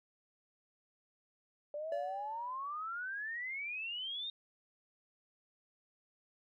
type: exponential sweep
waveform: sine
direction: up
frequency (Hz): 580 to 3729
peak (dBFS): -38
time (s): 1.74-4.3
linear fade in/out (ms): 2
type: tone with exponential decay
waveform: triangle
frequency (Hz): 576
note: D5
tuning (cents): -34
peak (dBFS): -32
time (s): 1.92-2.75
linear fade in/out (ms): 2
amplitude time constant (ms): 180
effects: none